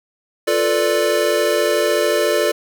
square chord, B half-diminished seventh, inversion second, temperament equal, 349.2 / 440 / 493.9 / 587.3 Hz, F4 / A4 / B4 / D5, 0 / 0 / 0 / 0 cents, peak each -23 / -20 / -25 / -19 dBFS, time 0.47-2.52 s, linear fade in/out 10 ms, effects none

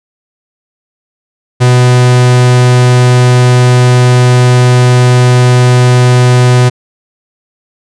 45% pulse tone, 124.5 Hz, B2, 14 cents sharp, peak -3 dBFS, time 1.6-6.7 s, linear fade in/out 20 ms, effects resampled to 22050 Hz

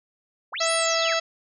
sine linear two-way sweep, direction up then down, 365.9 to 10080 to 1148 Hz, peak -28 dBFS, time 0.52-1.15 s, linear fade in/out 20 ms, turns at 0.72 s
harmonic tone, 659 Hz, E5, 1 cent flat, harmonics 1 / 2 / 3 / 4 / 5 / 6 / 7 / 8 / 10, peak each -25 / -28 / -30 / -31 / -32 / -33 / -33 / -34 / -35 dBFS, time 0.6-1.2 s, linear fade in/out 10 ms
effects none

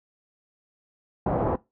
white low-pass noise, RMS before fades -25 dBFS, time 1.26-1.56 s, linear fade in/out 5 ms, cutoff 830 Hz, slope 24 dB/octave, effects noise-tail reverb RT60 0.2 s tail -19 dB re dry

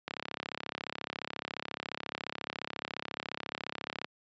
click train, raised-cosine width 0.3 ms, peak -19 dBFS, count 137, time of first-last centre 0.08-4.045 s, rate 34.3 Hz, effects high-pass 150 Hz 12 dB/octave + resampled to 16000 Hz

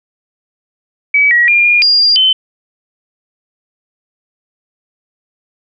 sine tone with pitch steps, 2282 / 1913 / 2405 / 2423 / 4822 / 4795 / 3061 Hz, C#7 / A#6 / D7 / D#7 / D8 / D8 / G7, +50 / +44 / +41 / -47 / +45 / +35 / -42 cents, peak -6 dBFS, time 1.14-2.33 s, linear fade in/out 5 ms, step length 170 ms, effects none

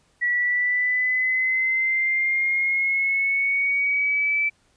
sine exponential sweep, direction up, 1936 to 2321 Hz, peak -19 dBFS, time 0.21-4.5 s, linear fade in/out 20 ms, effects pink hiss -63 dBFS RMS until 4.76 s + resampled to 22050 Hz

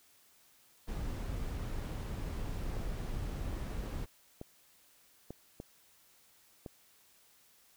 brown noise, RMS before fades -38 dBFS, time 0.87-4.06 s, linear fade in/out 20 ms
clicks, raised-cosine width 2 ms, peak -29 dBFS, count 6, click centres 2.768 / 3.839 / 4.414 / 5.306 / 5.601 / 6.662 s
effects white hiss -65 dBFS RMS until 7.76 s

